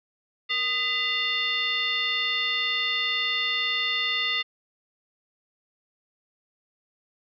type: tone with frequency modulation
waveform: sine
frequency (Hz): 2794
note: F7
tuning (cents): 0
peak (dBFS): -23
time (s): 0.49-4.43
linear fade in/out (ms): 20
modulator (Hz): 775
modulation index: 1.5
effects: none